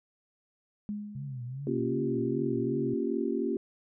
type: tone with exponential decay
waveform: sine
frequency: 207.7 Hz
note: G#3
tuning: in tune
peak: -30 dBFS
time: 0.89-1.77 s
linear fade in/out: 0 ms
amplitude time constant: 190 ms
type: tone with vibrato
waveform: sine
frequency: 130.81 Hz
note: C3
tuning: in tune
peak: -35 dBFS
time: 1.15-2.94 s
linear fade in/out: 5 ms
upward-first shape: triangle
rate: 2.6 Hz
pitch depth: 160 cents each way
type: chord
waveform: sine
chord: G half-diminished seventh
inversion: first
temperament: equal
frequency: 233.1 / 277.2 / 349.2 / 392 Hz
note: Bb3 / Db4 / F4 / G4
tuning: 0 / 0 / 0 / 0 cents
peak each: -33 dBFS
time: 1.67-3.57 s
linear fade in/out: 2 ms
effects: none